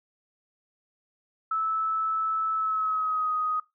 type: tone with pitch glide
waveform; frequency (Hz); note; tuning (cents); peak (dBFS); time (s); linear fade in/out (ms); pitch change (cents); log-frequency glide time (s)
sine; 1308 to 1251.1; E6 to D#6; -14 to +9; -24; 1.51-3.6; 5; -77; 2.54-3.32
effects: noise-tail reverb RT60 0.2 s tail -21 dB re dry